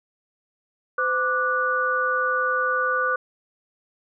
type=tone cluster; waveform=sine; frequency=510 / 1179 / 1470 Hz; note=C5 / D6 / F#6; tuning=-44 / +6 / -12 cents; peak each=-27 / -24 / -23 dBFS; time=0.98-3.16 s; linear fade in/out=5 ms; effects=none